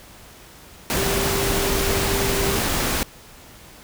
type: tone in noise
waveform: sine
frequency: 394 Hz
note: G4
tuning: 9 cents sharp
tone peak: -25 dBFS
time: 0.97-2.57 s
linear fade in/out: 0 ms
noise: pink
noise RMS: -22 dBFS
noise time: 0.9-3.03 s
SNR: -6 dB
effects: pink hiss -45 dBFS RMS until 3.83 s